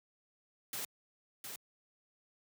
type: noise with echo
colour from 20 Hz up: white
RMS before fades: -40 dBFS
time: 0.73-0.85 s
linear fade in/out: 2 ms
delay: 710 ms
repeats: 1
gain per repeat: -5 dB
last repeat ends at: 1.56 s
effects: high-pass 100 Hz 12 dB/octave